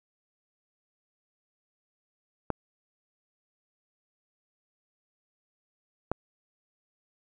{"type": "clicks", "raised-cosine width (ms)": 1, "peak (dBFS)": -13, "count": 2, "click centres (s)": [2.503, 6.116], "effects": []}